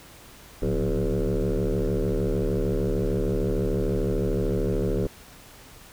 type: tone with frequency modulation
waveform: sine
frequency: 180 Hz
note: F#3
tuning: 47 cents flat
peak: -20 dBFS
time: 0.62-5.07 s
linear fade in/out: 5 ms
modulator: 73.3 Hz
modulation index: 4.4
effects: tanh soft clip ceiling -19 dBFS + pink hiss -48 dBFS RMS until 5.92 s